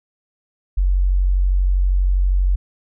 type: tone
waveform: sine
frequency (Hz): 46.25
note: F#1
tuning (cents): 0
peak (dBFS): -13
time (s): 0.77-2.56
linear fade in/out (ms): 10
effects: none